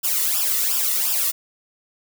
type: noise with flanger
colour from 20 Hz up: blue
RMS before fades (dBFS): -21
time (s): 0.03-1.32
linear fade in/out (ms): 20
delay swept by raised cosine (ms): 0.47 to 1.29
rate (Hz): 2.8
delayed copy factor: -0.95
effects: none